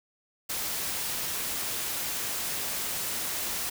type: noise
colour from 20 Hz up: white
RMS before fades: -32 dBFS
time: 0.49-3.7 s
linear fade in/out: 10 ms
effects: none